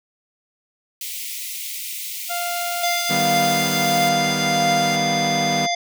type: high-pass noise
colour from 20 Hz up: white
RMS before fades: -30 dBFS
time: 1.01-4.09 s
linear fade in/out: 2 ms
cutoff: 2000 Hz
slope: 96 dB/octave
type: tone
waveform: sawtooth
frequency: 698.5 Hz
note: F5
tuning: in tune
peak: -20 dBFS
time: 2.29-4.97 s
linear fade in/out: 20 ms
type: harmonic tone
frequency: 697 Hz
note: F5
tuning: 4 cents flat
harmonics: 1 / 3 / 5 / 7 / 9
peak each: -21 / -26 / -28 / -29 / -31 dBFS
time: 2.83-5.75 s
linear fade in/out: 5 ms
type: chord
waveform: sawtooth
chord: Eb augmented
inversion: none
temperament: equal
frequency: 155.56 / 196 / 246.9 Hz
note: Eb3 / G3 / B3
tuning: 0 / 0 / 0 cents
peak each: -23 dBFS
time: 3.09-5.67 s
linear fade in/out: 20 ms
effects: none